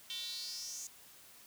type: tone with high-pass filter sweep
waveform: square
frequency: 207.7 Hz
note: G#3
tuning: in tune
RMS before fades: -43 dBFS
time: 0.1-0.87 s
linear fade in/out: 0 ms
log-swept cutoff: 3300 to 6800 Hz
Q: 6.4
effects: white hiss -58 dBFS RMS until 1.46 s